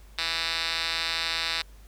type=tone with band-pass filter; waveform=5% pulse; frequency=164.81 Hz; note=E3; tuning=in tune; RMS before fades=-29 dBFS; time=0.18-1.62 s; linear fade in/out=5 ms; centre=3500 Hz; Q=8.1; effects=added 50 Hz sine -47 dBFS peak until 1.87 s + pink hiss -58 dBFS RMS until 1.87 s